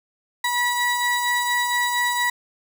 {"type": "tone pair together", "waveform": "35% pulse", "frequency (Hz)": [970, 1944.3], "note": ["B5", "B6"], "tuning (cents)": [-31, -28], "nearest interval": "octave", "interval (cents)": 1203, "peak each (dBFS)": -21, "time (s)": [0.44, 2.3], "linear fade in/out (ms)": 5, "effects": []}